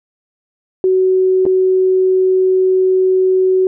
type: tone with dropouts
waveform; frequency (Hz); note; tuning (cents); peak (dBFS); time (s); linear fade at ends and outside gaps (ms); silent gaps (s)
sine; 374.2; F#4; +20; -9; 0.84-3.67; 1; 1.454-1.463
effects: none